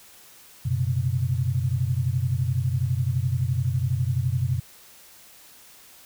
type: chord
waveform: sine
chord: F# suspended fourth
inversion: none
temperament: equal with one note detuned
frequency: 92.5 / 123.47 / 135.35 Hz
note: F#2 / B2 / C#3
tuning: 0 / 0 / -41 cents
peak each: -27 / -24 / -27 dBFS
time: 0.65-4.6 s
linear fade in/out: 10 ms
effects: white hiss -50 dBFS RMS until 6.05 s